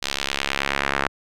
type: tone with band-pass filter sweep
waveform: sawtooth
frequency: 69.3 Hz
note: C#2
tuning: in tune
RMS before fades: -25 dBFS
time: 0.02-1.08 s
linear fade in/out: 10 ms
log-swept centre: 4200 to 1500 Hz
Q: 1.3
effects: none